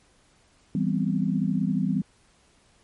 sine chord, C major seventh, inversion first, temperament equal, 164.81 / 196 / 246.9 / 261.6 Hz, E3 / G3 / B3 / C4, 0 / 0 / 0 / 0 cents, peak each -27 / -25 / -29 / -31 dBFS, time 0.75-2.02 s, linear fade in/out 2 ms, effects pink hiss -61 dBFS RMS until 2.83 s + MP3 48 kbps

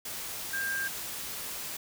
sine tone in noise, 1597 Hz, G6, 32 cents sharp, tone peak -30 dBFS, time 0.53-0.88 s, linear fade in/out 5 ms, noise white, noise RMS -38 dBFS, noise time 0.05-1.77 s, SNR +5 dB, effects none

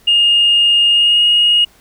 sine tone with pitch glide, 2838 to 2871 Hz, F7 to F7, +27 to +47 cents, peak -7 dBFS, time 0.07-1.65 s, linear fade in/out 10 ms, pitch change +20 cents, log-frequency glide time 0.9-1.24 s, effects tanh soft clip ceiling -3 dBFS + pink hiss -49 dBFS RMS until 1.8 s

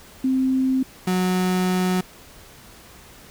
sine / 35% pulse tone pair in turn, 261.6 / 183.49 Hz, C4 / F#3, 0 / -14 cents, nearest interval tritone, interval 614 cents, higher first, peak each -17 dBFS, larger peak neither, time 0.24-0.83 / 1.07-2.01 s, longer second, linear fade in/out 5 ms, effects pink hiss -46 dBFS RMS until 3.3 s

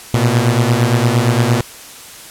sawtooth beating tone pair, 115.1 / 123.8 Hz, A#2 / B2, -22 / +5 cents, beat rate 8.7 Hz, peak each -10 dBFS, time 0.14-1.61 s, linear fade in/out 0 ms, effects white hiss -35 dBFS RMS until 2.3 s + low-pass 12000 Hz 12 dB/octave

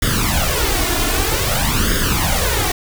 pink noise with flanger, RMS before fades -17 dBFS, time 0.02-2.72 s, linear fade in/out 5 ms, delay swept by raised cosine 0.59 to 2.89 ms, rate 0.52 Hz, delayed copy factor +0.75, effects none

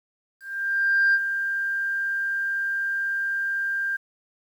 sine tone with ADSR envelope, 1591 Hz, G6, 25 cents sharp, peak -14 dBFS, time 0.4-3.97 s, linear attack 740 ms, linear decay 45 ms, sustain -9 dB, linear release 13 ms, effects tanh soft clip ceiling -13 dBFS + 9-bit

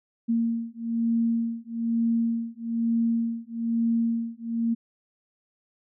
sine beating tone pair, 230 / 231.1 Hz, A#3 / A#3, -23 / -15 cents, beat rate 1.1 Hz, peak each -26 dBFS, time 0.28-4.75 s, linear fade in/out 20 ms, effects none

